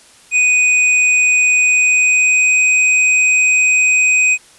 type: tone with pitch glide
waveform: square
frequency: 2489 to 2505 Hz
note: D#7 to D#7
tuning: 0 to +11 cents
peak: -10 dBFS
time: 0.31-4.38 s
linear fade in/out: 50 ms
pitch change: +11 cents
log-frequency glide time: 1.58-2.6 s
effects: white hiss -45 dBFS RMS until 4.58 s + resampled to 24000 Hz